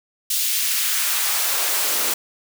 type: noise with high-pass filter sweep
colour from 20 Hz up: white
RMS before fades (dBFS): -21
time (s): 0.3-2.14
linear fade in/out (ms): 5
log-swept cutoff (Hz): 3600 to 260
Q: 0.89
effects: none